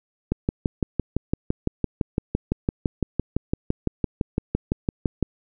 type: click train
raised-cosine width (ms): 3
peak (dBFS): -8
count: 30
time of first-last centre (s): 0.32-5.227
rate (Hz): 5.91
effects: none